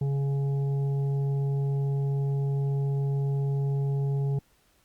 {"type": "harmonic tone", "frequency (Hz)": 139, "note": "C#3", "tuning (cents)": 5, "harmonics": [1, 3, 5, 6], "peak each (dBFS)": [-24, -37, -50, -49], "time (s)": [0.01, 4.39], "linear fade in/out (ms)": 5, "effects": ["pink hiss -65 dBFS RMS until 4.84 s", "Opus 48 kbps"]}